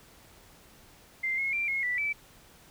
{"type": "tone with pitch steps", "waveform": "sine", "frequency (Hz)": [2089, 2167, 2361, 2163, 1969, 2313], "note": ["C7", "C#7", "D7", "C#7", "B6", "D7"], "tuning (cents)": [-3, -40, 9, -43, -6, -27], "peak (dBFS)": -27, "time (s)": [1.23, 2.13], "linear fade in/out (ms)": 10, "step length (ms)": 150, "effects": ["pink hiss -56 dBFS RMS until 2.7 s"]}